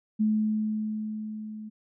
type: tone with level ramp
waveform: sine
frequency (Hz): 215.2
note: A3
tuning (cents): -38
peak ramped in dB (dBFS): -20 to -37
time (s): 0.19-1.7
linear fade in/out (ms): 20
effects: none